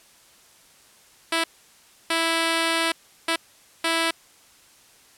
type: tone bursts at uneven times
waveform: 5% pulse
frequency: 329.6 Hz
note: E4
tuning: in tune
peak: -9 dBFS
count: 4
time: 1.32-1.44 / 2.1-2.92 / 3.28-3.36 / 3.84-4.11 s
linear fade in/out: 5 ms
effects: white hiss -54 dBFS RMS until 5.17 s + low-pass 11000 Hz 12 dB/octave